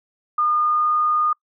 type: tone with pitch glide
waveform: sine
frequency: 1216 to 1223.8 Hz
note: D#6 to D#6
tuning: -40 to -29 cents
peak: -16 dBFS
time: 0.38-1.33 s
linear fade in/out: 5 ms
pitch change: +11 cents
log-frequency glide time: 0.53-0.92 s
effects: noise-tail reverb RT60 0.1 s tail -26 dB re dry